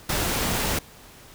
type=noise; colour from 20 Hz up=pink; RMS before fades=-25 dBFS; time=0.09-0.79 s; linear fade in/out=5 ms; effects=pink hiss -48 dBFS RMS until 1.34 s